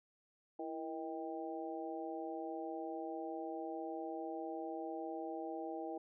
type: harmonic tone with a mistuned harmonic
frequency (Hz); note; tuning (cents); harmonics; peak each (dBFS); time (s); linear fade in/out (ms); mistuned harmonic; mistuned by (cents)
158.3; D#3; +30; 2 / 3 / 4 / 5; -44 / -47 / -47 / -46; 0.59-5.98; 5; 2; +73
effects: none